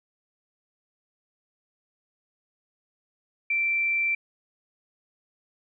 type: tone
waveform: sine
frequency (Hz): 2345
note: D7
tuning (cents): -3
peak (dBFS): -22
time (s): 3.5-4.15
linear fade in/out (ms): 5
effects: none